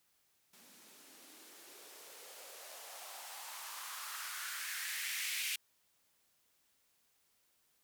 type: noise with band-pass filter sweep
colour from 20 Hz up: violet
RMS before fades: -45 dBFS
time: 0.53-5.56 s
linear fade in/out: 5 ms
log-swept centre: 200 to 2500 Hz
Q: 3.2
effects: white hiss -75 dBFS RMS until 7.83 s